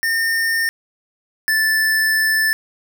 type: tone pair in turn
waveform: square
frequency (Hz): 1818 / 1757.1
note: A#6 / A6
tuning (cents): -44 / -3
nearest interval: minor second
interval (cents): 59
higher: first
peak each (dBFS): -17 / -15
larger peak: second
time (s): 0.03-0.69 / 1.48-2.53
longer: second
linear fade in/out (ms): 0
effects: none